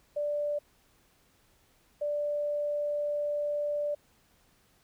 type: tone pair in turn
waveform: sine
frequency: 587.3 / 587.3 Hz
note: D5 / D5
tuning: 0 / 0 cents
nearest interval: unison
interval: 0 cents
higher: neither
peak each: -28 dBFS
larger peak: neither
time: 0.16-0.59 / 2.01-3.95 s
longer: second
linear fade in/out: 10 ms
effects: pink hiss -66 dBFS RMS until 4.83 s